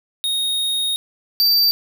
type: tone pair in turn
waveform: square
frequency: 3729 / 4653 Hz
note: A#7 / D8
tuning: 0 / -17 cents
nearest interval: major third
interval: 383 cents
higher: second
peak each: -19 / -13 dBFS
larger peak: second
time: 0.24-0.96 / 1.4-1.71 s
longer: first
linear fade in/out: 0 ms
effects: none